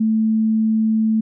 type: tone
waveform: sine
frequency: 220 Hz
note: A3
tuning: in tune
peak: -14 dBFS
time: 0-1.21 s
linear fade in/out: 10 ms
effects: none

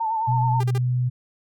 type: tone with vibrato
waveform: sine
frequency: 890 Hz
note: A5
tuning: 20 cents sharp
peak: -21 dBFS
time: 0-0.61 s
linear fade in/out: 10 ms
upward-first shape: sine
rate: 9.3 Hz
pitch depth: 53 cents each way
type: tone with pitch glide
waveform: sine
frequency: 123.4 to 124.76 Hz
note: B2 to B2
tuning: -1 to +18 cents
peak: -19 dBFS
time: 0.27-1.1 s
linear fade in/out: 20 ms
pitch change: +19 cents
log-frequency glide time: 0.7-0.85 s
type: tone bursts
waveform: sawtooth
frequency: 398.9 Hz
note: G4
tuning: 30 cents sharp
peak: -25 dBFS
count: 3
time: 0.6-0.781 s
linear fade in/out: 5 ms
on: 35 ms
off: 38 ms
effects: none

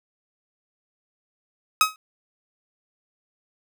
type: tone with exponential decay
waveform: sawtooth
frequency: 1271 Hz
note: D#6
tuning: 36 cents sharp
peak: -7 dBFS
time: 1.81-1.96 s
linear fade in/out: 1 ms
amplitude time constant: 31 ms
effects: none

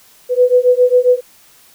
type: beating tone pair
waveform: sine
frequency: 493.7 / 501.1 Hz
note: B4 / B4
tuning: -1 / +25 cents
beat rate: 7.4 Hz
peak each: -11 dBFS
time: 0.29-1.21 s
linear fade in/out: 50 ms
effects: white hiss -47 dBFS RMS until 1.74 s

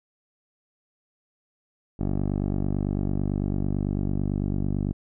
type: tone with low-pass filter sweep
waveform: 10% pulse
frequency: 49 Hz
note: G1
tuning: in tune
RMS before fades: -26 dBFS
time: 1.99-4.93 s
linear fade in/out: 10 ms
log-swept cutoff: 480 to 310 Hz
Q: 0.86
effects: none

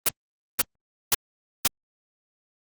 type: noise bursts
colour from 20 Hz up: white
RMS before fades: -19 dBFS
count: 4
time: 0.06-1.676 s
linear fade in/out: 5 ms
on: 29 ms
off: 500 ms
effects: Opus 24 kbps

